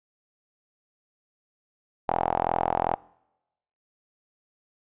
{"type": "tone with band-pass filter", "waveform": "sawtooth", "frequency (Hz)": 42.52, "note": "F1", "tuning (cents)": -46, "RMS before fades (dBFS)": -26, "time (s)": [2.08, 2.96], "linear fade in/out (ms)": 10, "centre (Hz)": 790, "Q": 5.5, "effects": ["noise-tail reverb RT60 0.9 s tail -24 dB re dry", "resampled to 8000 Hz"]}